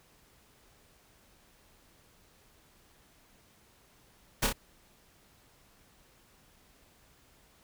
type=noise with echo; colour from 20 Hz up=pink; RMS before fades=-27 dBFS; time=4.42-4.47 s; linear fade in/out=10 ms; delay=30 ms; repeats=2; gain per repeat=-4 dB; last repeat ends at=4.53 s; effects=pink hiss -63 dBFS RMS until 7.63 s